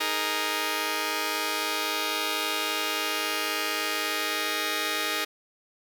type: chord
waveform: 5% pulse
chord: D# suspended fourth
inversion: none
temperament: just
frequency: 311.1 / 414.8 / 466.7 Hz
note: D#4 / G#4 / A#4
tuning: 0 / -2 / +2 cents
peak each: -20 dBFS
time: 0-5.25 s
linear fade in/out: 10 ms
effects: none